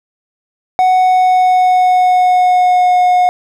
triangle tone with pitch glide, 741 to 724.1 Hz, F#5 to F#5, +2 to -38 cents, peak -5 dBFS, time 0.79-3.29 s, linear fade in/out 0 ms, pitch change -40 cents, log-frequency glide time 0.95-2.98 s, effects none

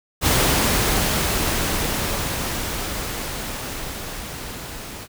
pink noise with level ramp, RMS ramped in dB -17 to -35 dBFS, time 0.21-5.08 s, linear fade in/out 50 ms, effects none

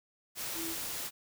sine tone in noise, 329.6 Hz, E4, in tune, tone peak -39 dBFS, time 0.54-0.76 s, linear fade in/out 50 ms, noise white, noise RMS -38 dBFS, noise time 0.35-1.11 s, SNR -4 dB, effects none

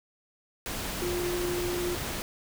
sine tone in noise, 353.1 Hz, F4, 19 cents sharp, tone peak -29 dBFS, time 1.02-1.95 s, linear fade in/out 0 ms, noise pink, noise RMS -34 dBFS, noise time 0.66-2.22 s, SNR +2 dB, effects none

